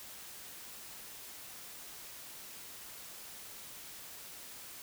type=silence; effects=white hiss -49 dBFS RMS until 4.82 s